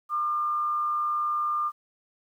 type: tone with frequency modulation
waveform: sine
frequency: 1200 Hz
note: D6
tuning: 37 cents sharp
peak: -24 dBFS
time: 0.09-1.72 s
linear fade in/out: 50 ms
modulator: 119 Hz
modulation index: 0.27
effects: 10-bit